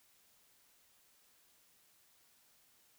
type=silence; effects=white hiss -69 dBFS RMS until 2.98 s